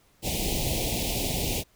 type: band-stop noise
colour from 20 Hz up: pink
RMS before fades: -28 dBFS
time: 0.22-1.64 s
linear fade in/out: 50 ms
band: 810 to 2300 Hz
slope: 48 dB/octave
effects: pink hiss -63 dBFS RMS until 1.75 s